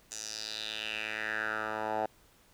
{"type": "tone with band-pass filter sweep", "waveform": "10% pulse", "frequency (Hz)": 108.5, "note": "A2", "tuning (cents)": -24, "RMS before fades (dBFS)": -36, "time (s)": [0.11, 2.06], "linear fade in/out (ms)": 5, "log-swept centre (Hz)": [6800, 770], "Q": 3.9, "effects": ["pink hiss -63 dBFS RMS until 2.53 s"]}